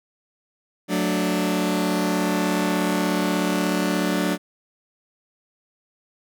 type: chord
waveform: sawtooth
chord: D major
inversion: first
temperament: just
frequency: 183.54 / 220.2 / 293.7 Hz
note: F#3 / A3 / D4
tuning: -14 / +2 / 0 cents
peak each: -20 / -23 / -20 dBFS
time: 0.88-4.38 s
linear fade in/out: 50 ms
effects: none